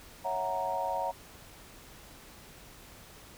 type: chord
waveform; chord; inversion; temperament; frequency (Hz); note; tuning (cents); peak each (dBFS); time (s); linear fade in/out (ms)
sine; F# dominant seventh; second; equal; 554.4 / 659.3 / 740 / 932.3; C#5 / E5 / F#5 / A#5; 0 / 0 / 0 / 0; -37 / -37 / -35 / -33; 0.24-1.12; 20
effects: pink hiss -52 dBFS RMS until 3.37 s